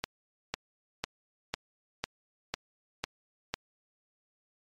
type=click train; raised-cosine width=0.2 ms; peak=-13 dBFS; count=8; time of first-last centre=0.04-3.54 s; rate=2 Hz; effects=MP3 64 kbps